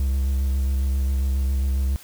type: tone with vibrato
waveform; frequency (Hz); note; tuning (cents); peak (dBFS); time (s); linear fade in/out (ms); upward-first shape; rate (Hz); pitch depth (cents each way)
triangle; 67; C2; +42; -17; 0-1.96; 0; square; 7.4; 24
effects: white hiss -46 dBFS RMS until 2.03 s